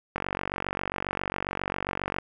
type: click train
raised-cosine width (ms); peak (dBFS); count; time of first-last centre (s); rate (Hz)
0.5; -13; 97; 0.16-2.185; 47.4
effects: none